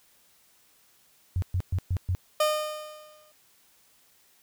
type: tone bursts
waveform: sine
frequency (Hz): 91.1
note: F#2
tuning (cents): -26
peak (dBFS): -23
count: 5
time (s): 1.36-2.15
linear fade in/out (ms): 0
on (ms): 62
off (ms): 120
type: tone with exponential decay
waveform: 30% pulse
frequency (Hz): 610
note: D#5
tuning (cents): -34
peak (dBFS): -17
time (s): 2.4-3.32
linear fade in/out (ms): 5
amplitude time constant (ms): 200
effects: white hiss -62 dBFS RMS until 4.42 s